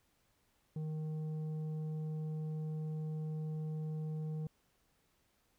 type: tone with tanh clipping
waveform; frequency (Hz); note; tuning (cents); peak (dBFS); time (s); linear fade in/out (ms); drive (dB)
sine; 155.56; D#3; 0; -38; 0.76-4.47; 2; 7
effects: pink hiss -75 dBFS RMS until 5.58 s